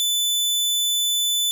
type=tone; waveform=sawtooth; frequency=3500 Hz; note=A7; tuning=10 cents flat; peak=-16 dBFS; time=0-1.51 s; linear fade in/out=0 ms; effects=none